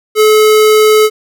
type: tone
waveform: square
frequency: 430 Hz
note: A4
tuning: 40 cents flat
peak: -5 dBFS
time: 0.15-1.1 s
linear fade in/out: 50 ms
effects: none